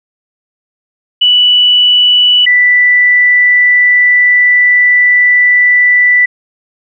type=tone pair in turn; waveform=sine; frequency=2960 / 1975.6 Hz; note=F#7 / B6; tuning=0 / 0 cents; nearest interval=perfect fifth; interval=700 cents; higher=first; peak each=-4 dBFS; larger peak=neither; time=1.21-2.46 / 2.46-6.26 s; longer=second; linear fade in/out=10 ms; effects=none